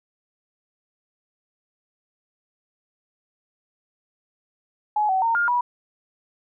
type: tone with pitch steps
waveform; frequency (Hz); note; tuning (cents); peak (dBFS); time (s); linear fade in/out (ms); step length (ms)
sine; 844 / 758 / 917 / 1412 / 973; G#5 / F#5 / A#5 / F6 / B5; +28 / +42 / -29 / +19 / -26; -18; 4.96-5.61; 5; 130
effects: none